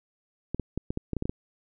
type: clicks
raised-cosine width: 3 ms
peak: -16 dBFS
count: 10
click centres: 0.546 / 0.597 / 0.776 / 0.905 / 0.974 / 1.133 / 1.167 / 1.224 / 1.255 / 1.295 s
effects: none